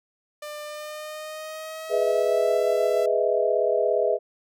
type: tone with pitch glide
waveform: sawtooth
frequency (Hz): 597 to 666.3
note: D5 to E5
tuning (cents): +28 to +18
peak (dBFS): -30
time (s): 0.42-3.06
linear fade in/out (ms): 5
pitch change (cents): +190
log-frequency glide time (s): 0.63-2.63
type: chord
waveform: sine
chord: E major seventh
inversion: first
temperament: equal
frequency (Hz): 415.3 / 493.9 / 622.3 / 659.3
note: G#4 / B4 / D#5 / E5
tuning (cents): 0 / 0 / 0 / 0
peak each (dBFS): -25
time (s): 1.89-4.19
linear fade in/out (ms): 50
effects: none